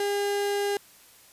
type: tone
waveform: 35% pulse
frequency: 404.9 Hz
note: G#4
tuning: 44 cents flat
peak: -23 dBFS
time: 0-0.77 s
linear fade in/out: 2 ms
effects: white hiss -54 dBFS RMS until 1.32 s + resampled to 32000 Hz